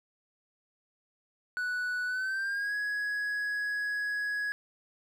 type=tone with pitch glide; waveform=triangle; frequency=1480 to 1670.9 Hz; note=F#6 to G#6; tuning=0 to +10 cents; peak=-28 dBFS; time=1.57-4.52 s; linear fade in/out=0 ms; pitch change=+210 cents; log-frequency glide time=2.06-2.75 s; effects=none